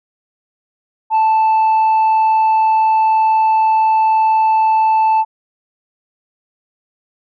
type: tone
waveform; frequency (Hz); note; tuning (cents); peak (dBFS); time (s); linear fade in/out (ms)
sine; 879; A5; -2; -7; 1.1-5.25; 50
effects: tanh soft clip ceiling -9 dBFS